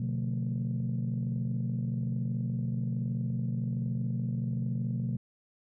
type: tone cluster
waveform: sine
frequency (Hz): 125.2 / 146.4 / 178.8 / 223.6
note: B2 / D3 / F3 / A3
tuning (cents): +24 / -5 / +41 / +28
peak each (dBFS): -30 / -38 / -35 / -35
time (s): 0-5.17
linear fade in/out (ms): 5
effects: tanh soft clip ceiling -23 dBFS